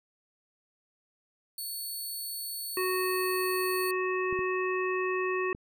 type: tone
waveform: 5% pulse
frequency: 4435 Hz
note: C#8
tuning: in tune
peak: -28 dBFS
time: 1.58-3.91 s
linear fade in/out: 2 ms
type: harmonic tone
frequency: 370 Hz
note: F#4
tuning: in tune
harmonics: 1 / 3 / 5 / 7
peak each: -29 / -34 / -36 / -37 dBFS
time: 2.77-5.53 s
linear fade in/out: 2 ms
type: clicks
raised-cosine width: 3 ms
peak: -28 dBFS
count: 3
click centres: 4.327 / 4.391 / 5.549 s
effects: none